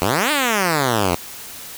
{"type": "exponential two-way sweep", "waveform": "5% pulse", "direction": "up then down", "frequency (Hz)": [82.41, 311.1, 82.41], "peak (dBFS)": -5, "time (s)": [0.02, 1.15], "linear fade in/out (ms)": 0, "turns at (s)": 0.31, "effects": ["white hiss -35 dBFS RMS until 1.77 s"]}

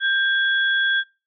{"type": "tone pair together", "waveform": "sine", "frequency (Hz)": [1588, 3357], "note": ["G6", "G#7"], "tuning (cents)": [22, 18], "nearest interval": "octave + minor second", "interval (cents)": 1296, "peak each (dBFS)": [-18, -24], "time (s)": [0, 1.04], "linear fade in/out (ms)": 50, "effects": ["noise-tail reverb RT60 0.3 s tail -24 dB re dry"]}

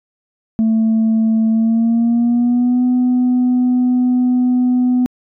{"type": "tone with pitch glide", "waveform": "sine", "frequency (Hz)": [222.4, 249.6], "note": ["A3", "B3"], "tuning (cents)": [19, 19], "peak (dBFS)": -9, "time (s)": [0.59, 5.06], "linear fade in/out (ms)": 0, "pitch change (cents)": 200, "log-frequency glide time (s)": [1.5, 2.84], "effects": ["tanh soft clip ceiling -9 dBFS"]}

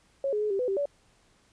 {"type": "tone with pitch steps", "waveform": "sine", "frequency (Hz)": [549, 420, 423.7, 392.1, 500, 390, 572], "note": ["C#5", "G#4", "G#4", "G4", "B4", "G4", "D5"], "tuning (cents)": [-17, 19, 35, 0, 21, -9, -46], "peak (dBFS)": -25, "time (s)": [0.24, 0.856], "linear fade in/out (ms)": 2, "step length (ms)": 88, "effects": ["pink hiss -64 dBFS RMS until 1.52 s", "resampled to 22050 Hz"]}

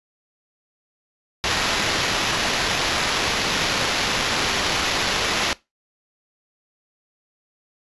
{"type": "noise with sample-and-hold", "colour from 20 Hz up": "white", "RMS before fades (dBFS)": -22, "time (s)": [1.44, 5.53], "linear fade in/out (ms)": 0, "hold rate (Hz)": 8820, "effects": ["noise-tail reverb RT60 0.2 s tail -20 dB re dry", "resampled to 24000 Hz"]}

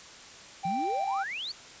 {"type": "tone", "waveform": "triangle", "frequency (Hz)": 784, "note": "G5", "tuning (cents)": 0, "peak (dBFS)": -26, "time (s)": [0.63, 1.24], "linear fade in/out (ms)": 20}
{"type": "exponential sweep", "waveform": "sine", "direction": "up", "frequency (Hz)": [160.1, 4699], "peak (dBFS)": -33, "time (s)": [0.65, 1.52], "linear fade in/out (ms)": 5}
{"effects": ["white hiss -48 dBFS RMS until 1.8 s", "resampled to 16000 Hz"]}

